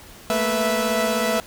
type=tone cluster; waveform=sawtooth; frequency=218.4 / 234.5 / 492.6 / 658 Hz; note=A3 / A#3 / B4 / E5; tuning=-13 / +11 / -5 / -3 cents; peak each=-22 / -26 / -21 / -19 dBFS; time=0.3-1.4 s; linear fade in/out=0 ms; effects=pink hiss -44 dBFS RMS until 1.46 s

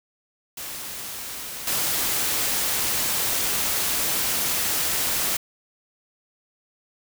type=noise with level steps; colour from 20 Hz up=white; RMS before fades=-34 / -24 dBFS; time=0.57-5.37 s; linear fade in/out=5 ms; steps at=1.67 s; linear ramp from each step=5 ms; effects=none

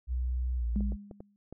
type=tone with pitch glide; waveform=sine; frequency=62.3 to 58.13 Hz; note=B1 to A#1; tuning=+16 to -4 cents; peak=-28 dBFS; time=0.07-0.97 s; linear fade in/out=50 ms; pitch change=-120 cents; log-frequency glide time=0.57-0.65 s
type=tone with exponential decay; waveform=sine; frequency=203.3 Hz; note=G#3; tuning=37 cents flat; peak=-27 dBFS; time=0.76-1.36 s; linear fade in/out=0 ms; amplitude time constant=130 ms
type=clicks; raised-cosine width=2 ms; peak=-30 dBFS; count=5; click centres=0.807 / 0.921 / 1.112 / 1.205 / 1.526 s
effects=none

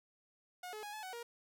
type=tone with pitch steps; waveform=sawtooth; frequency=723 / 427.4 / 829 / 859 / 749 / 471.5 Hz; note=F#5 / G#4 / G#5 / A5 / F#5 / A#4; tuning=-40 / +50 / -3 / -42 / +21 / +20 cents; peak=-40 dBFS; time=0.63-1.23 s; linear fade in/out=5 ms; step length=100 ms; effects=none

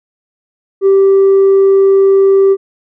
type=tone with tanh clipping; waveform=triangle; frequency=390 Hz; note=G4; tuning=9 cents flat; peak=-5 dBFS; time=0.81-2.57 s; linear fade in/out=50 ms; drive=6 dB; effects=none

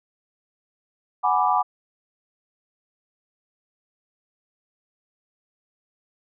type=chord; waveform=sine; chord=G# half-diminished seventh; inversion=third; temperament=equal; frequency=740 / 830.6 / 987.8 / 1174.7 Hz; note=F#5 / G#5 / B5 / D6; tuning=0 / 0 / 0 / 0 cents; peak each=-23 dBFS; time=1.23-1.63 s; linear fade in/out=20 ms; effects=none

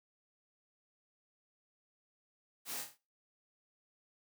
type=noise with echo; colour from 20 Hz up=white; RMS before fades=-42 dBFS; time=2.65-2.85 s; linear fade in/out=50 ms; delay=26 ms; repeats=5; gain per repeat=-5 dB; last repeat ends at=2.98 s; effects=noise-tail reverb RT60 0.3 s tail -19 dB re dry + high-pass 150 Hz 12 dB/octave

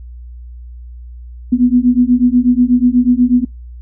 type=beating tone pair; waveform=sine; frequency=242.6 / 250.8 Hz; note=B3 / B3; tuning=-31 / +27 cents; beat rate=8.2 Hz; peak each=-11 dBFS; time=1.52-3.45 s; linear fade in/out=10 ms; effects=noise-tail reverb RT60 0.2 s tail -26 dB re dry + added 60 Hz sine -29 dBFS peak until 3.81 s

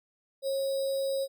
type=tone with sample-and-hold; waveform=sine; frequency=543 Hz; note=C#5; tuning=36 cents flat; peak=-27 dBFS; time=0.42-1.28 s; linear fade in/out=50 ms; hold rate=4410 Hz; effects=none

